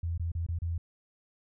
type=tone with dropouts; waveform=sine; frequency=84.2 Hz; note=E2; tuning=37 cents sharp; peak=-29 dBFS; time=0.03-0.78 s; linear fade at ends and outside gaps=5 ms; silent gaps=0.178-0.196 / 0.318-0.35 / 0.465-0.486 / 0.588-0.619 s; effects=none